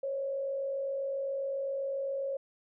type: tone with frequency modulation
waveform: sine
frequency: 547 Hz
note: C#5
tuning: 23 cents flat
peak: -31 dBFS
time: 0.03-2.37 s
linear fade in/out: 5 ms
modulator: 47.5 Hz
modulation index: 0.4
effects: none